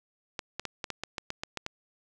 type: clicks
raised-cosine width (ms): 0.2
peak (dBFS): -16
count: 11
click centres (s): 0.392 / 0.596 / 0.653 / 0.842 / 0.903 / 1.036 / 1.182 / 1.304 / 1.435 / 1.573 / 1.664
effects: none